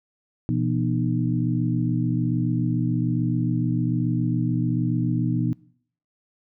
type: harmonic tone with a mistuned harmonic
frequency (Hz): 61.2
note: B1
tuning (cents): -15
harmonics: 2 / 3 / 4 / 5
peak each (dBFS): -24 / -26 / -27 / -28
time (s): 0.49-5.53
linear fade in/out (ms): 0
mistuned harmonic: 3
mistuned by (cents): -140
effects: noise-tail reverb RT60 0.6 s tail -22 dB re dry